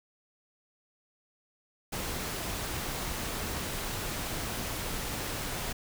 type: noise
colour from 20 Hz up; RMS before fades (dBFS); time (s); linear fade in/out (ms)
pink; -35; 1.92-5.73; 10
effects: none